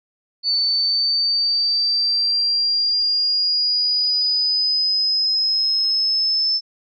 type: exponential sweep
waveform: sine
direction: up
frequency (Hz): 4495 to 5274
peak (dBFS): -16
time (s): 0.43-6.61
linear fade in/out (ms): 50
effects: none